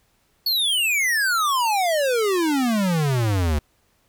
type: exponential sweep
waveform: square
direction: down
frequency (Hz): 4484 to 71.4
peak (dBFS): -19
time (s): 0.46-3.59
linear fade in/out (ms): 5
effects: pink hiss -64 dBFS RMS until 4.08 s

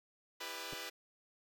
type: chord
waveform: 5% pulse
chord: E minor seventh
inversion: none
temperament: equal with one note detuned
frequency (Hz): 329.6 / 400.7 / 493.9 / 587.3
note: E4 / G4 / B4 / D5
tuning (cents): 0 / +38 / 0 / 0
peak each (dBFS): -38 / -37 / -34 / -39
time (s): 0.4-0.9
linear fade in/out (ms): 10
type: clicks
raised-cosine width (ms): 2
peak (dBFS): -36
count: 2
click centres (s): 0.727 / 0.734
effects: none

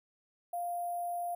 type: tone with sample-and-hold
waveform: sine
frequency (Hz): 698.5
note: F5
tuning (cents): 0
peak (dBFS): -33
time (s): 0.53-1.35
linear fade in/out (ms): 5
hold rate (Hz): 11025
effects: none

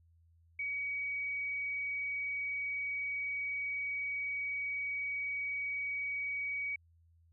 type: tone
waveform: sine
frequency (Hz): 2262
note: C#7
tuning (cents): +34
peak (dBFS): -34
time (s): 0.59-6.76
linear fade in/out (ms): 5
effects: added 83 Hz sine -63 dBFS peak until 7.32 s

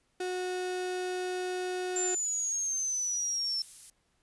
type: tone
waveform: 35% pulse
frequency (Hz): 365.4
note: F#4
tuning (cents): -22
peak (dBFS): -30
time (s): 0.2-2.15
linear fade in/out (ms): 5
type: exponential sweep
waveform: sine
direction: down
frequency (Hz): 7320 to 5350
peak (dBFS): -29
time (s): 1.96-3.62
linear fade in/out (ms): 2
type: noise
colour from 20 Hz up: violet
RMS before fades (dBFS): -44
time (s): 2.15-3.9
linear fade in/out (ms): 2
effects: pink hiss -73 dBFS RMS until 4.22 s + resampled to 24000 Hz

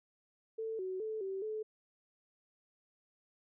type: tone with pitch steps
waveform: sine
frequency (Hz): 445.1 / 373.9 / 436.6 / 385.1 / 432.5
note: A4 / F#4 / A4 / G4 / A4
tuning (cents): +20 / +18 / -13 / -31 / -30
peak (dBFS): -36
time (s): 0.58-1.63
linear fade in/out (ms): 10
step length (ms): 210
effects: none

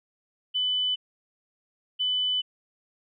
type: tone pair in turn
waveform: sine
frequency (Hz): 3000 / 3000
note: F#7 / F#7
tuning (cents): +23 / +23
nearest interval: unison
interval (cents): 0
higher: neither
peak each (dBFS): -23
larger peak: neither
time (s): 0.54-0.96 / 1.99-2.42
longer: second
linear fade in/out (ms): 20
effects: none

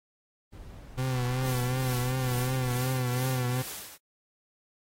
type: noise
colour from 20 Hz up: brown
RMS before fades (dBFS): -44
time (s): 0.52-2.81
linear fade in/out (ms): 10
type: tone with vibrato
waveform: 40% pulse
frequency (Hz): 126.8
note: B2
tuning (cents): +46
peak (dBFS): -26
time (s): 0.97-3.63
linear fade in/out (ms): 20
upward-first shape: triangle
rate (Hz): 2.7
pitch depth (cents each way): 62
type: noise with tremolo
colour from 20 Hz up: white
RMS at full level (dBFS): -38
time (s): 1.41-3.98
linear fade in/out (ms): 50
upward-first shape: triangle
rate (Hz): 2.3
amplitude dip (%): 70
effects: AAC 48 kbps

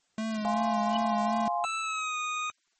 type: tone with vibrato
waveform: square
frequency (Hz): 216.7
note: A3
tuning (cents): -26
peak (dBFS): -30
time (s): 0.18-1.48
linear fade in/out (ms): 2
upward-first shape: sine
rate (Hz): 2.7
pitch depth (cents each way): 44
type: chord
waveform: sine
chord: F minor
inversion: none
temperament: equal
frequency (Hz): 698.5 / 830.6 / 1046.5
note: F5 / Ab5 / C6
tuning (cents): 0 / 0 / 0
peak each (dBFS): -29 / -32 / -32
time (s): 0.45-1.65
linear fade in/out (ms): 0
type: tone with exponential growth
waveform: sine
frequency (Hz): 2960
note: F#7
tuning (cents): 0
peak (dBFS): -27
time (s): 0.89-0.97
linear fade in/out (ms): 5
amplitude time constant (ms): 16
type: tone with pitch glide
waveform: 25% pulse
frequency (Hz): 1318.5 to 1237.3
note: E6 to D#6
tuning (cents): 0 to -10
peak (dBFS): -26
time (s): 1.64-2.5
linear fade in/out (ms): 0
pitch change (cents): -110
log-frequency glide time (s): 1.8-2.17
effects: white hiss -72 dBFS RMS until 2.79 s + MP3 32 kbps

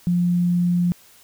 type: tone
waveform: sine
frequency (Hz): 175.8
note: F3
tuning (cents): +12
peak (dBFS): -16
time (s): 0.07-0.92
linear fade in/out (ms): 0
effects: white hiss -51 dBFS RMS until 1.23 s

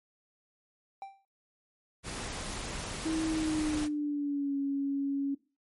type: tone with exponential decay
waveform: triangle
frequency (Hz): 783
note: G5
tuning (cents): -2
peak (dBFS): -34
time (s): 1.02-1.25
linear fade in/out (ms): 1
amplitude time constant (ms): 50
type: noise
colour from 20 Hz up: pink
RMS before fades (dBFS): -38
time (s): 2.03-3.89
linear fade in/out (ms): 50
type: tone with pitch glide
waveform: sine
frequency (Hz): 319.5 to 278.1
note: D#4 to C#4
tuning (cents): +46 to +6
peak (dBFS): -28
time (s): 3.05-5.35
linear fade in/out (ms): 10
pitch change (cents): -240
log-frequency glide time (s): 3.26-4.56
effects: noise-tail reverb RT60 0.3 s tail -18 dB re dry + MP3 48 kbps

